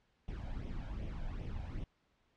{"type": "noise with flanger", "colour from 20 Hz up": "brown", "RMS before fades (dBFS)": -41, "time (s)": [0.28, 1.84], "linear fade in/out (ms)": 2, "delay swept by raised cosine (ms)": [0.33, 1.33], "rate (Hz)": 2.6, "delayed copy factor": 0.65, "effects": ["pink hiss -75 dBFS RMS until 2.36 s", "low-pass 4000 Hz 12 dB/octave"]}